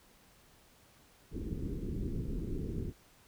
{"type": "low-pass noise", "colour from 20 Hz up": "pink", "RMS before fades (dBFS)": -37, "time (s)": [1.31, 2.93], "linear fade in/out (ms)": 50, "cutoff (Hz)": 410, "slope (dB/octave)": 48, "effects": ["pink hiss -63 dBFS RMS until 3.27 s"]}